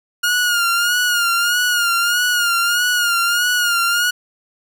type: tone with vibrato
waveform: sawtooth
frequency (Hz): 1424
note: F6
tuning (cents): +33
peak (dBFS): -11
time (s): 0.23-4.11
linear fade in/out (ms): 10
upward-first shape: sine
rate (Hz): 1.6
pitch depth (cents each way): 55
effects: none